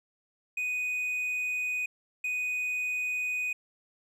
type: tone pair in turn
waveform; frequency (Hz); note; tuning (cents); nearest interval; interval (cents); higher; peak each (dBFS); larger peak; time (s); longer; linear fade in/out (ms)
triangle; 2489 / 2489; D#7 / D#7; 0 / 0; unison; 0; neither; -27; neither; 0.57-1.86 / 2.24-3.53; neither; 5
effects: none